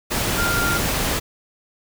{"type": "tone in noise", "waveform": "sine", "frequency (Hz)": 1396.9, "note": "F6", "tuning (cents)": 0, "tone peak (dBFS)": -21, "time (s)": [0.37, 0.79], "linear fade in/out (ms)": 20, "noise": "pink", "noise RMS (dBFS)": -22, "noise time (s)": [0.1, 1.2], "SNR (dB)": -2, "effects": []}